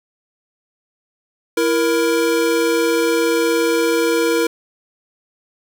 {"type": "tone pair together", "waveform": "square", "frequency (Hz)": [332.2, 469.3], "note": ["E4", "A#4"], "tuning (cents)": [13, 12], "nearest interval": "tritone", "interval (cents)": 599, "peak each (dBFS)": [-19, -17], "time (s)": [1.57, 4.47], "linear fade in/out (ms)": 5, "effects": []}